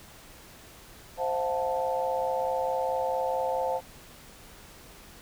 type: chord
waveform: sine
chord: F# half-diminished seventh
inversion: second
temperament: equal with one note detuned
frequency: 523.3 / 659.3 / 723.9 / 880 Hz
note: C5 / E5 / F#5 / A5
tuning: 0 / 0 / -38 / 0 cents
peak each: -29 / -35 / -33 / -31 dBFS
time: 1.17-3.81 s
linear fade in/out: 50 ms
effects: pink hiss -50 dBFS RMS until 5.21 s